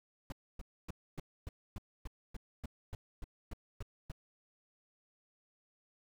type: noise bursts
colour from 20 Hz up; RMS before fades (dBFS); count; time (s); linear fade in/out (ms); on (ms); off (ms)
brown; -41; 14; 0.3-4.118; 2; 22; 270
effects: none